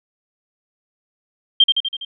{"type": "tone with echo", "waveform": "sine", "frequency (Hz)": 3172, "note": "G7", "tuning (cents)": 20, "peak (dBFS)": -7, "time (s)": [1.6, 1.64], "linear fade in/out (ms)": 5, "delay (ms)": 82, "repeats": 5, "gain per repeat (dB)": -4, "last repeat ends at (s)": 2.05, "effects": []}